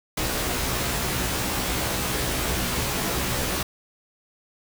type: noise with comb filter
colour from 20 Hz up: pink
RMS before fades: -26 dBFS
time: 0.17-3.63 s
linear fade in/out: 5 ms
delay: 16 ms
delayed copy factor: +0.95
effects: none